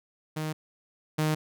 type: tone pair in turn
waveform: sawtooth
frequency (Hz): 155.4 / 154.64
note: D#3 / D#3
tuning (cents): -2 / -10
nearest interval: unison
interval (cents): 8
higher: first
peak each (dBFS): -26 / -20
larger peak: second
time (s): 0.36-0.53 / 1.18-1.35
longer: neither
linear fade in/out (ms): 10
effects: none